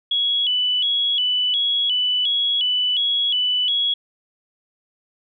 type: tone with vibrato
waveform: sine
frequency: 3155 Hz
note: G7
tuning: 10 cents sharp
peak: -17 dBFS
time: 0.11-3.94 s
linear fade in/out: 5 ms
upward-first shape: square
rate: 1.4 Hz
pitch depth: 97 cents each way
effects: none